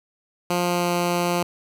10% pulse tone with pitch glide, 176.3 to 174.88 Hz, F3 to F3, +17 to +3 cents, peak -12 dBFS, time 0.5-1.43 s, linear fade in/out 5 ms, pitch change -14 cents, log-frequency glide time 0.6-0.92 s, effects none

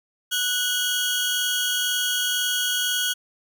sawtooth tone cluster, 1480 / 2918 / 3270 Hz, F#6 / F#7 / G#7, 0 / -25 / -28 cents, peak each -23 / -27 / -21 dBFS, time 0.31-3.14 s, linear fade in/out 20 ms, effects none

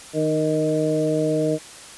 harmonic tone with a mistuned harmonic, 155.56 Hz, D#3, in tune, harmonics 1 / 2 / 3 / 4, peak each -26 / -23 / -23 / -24 dBFS, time 0.13-1.59 s, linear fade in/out 50 ms, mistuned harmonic 2, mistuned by -16 cents, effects white hiss -41 dBFS RMS until 1.97 s + resampled to 24000 Hz

